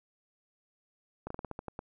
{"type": "slowing click train", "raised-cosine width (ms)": 1, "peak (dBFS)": -24, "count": 9, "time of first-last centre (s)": [1.27, 1.791], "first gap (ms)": 34, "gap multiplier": 1.18, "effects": []}